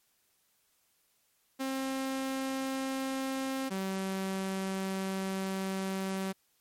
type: tone pair in turn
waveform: sawtooth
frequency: 266.4 / 191.56 Hz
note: C4 / G3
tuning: +31 / -40 cents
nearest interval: tritone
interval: 571 cents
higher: first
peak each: -28 dBFS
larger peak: neither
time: 1.59-3.7 / 3.7-6.33 s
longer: second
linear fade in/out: 20 ms
effects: white hiss -72 dBFS RMS until 6.6 s + MP3 64 kbps